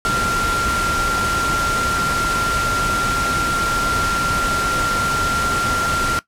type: tone in noise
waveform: sine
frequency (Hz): 1380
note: F6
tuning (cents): -21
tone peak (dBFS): -17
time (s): 0.05-6.19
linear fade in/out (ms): 0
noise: pink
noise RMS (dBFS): -23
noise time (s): 0.05-6.19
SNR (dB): +3
effects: noise-tail reverb RT60 0.1 s tail -18 dB re dry + low-pass 10000 Hz 12 dB/octave